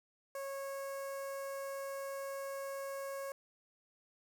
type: tone with notch filter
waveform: sawtooth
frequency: 549 Hz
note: C#5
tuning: 17 cents flat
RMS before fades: -42 dBFS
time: 0.35-3.32 s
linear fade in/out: 2 ms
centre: 3500 Hz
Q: 0.62
effects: none